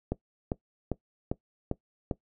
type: click train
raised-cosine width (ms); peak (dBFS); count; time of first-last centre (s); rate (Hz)
2; -15; 6; 0.12-2.112; 2.51
effects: noise-tail reverb RT60 0.1 s tail -19 dB re dry